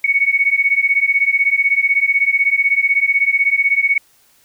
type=beating tone pair; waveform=sine; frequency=2217 / 2233 Hz; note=C#7 / C#7; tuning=0 / +12 cents; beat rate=16 Hz; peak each=-15 dBFS; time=0.04-3.98 s; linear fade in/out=5 ms; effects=white hiss -54 dBFS RMS until 4.44 s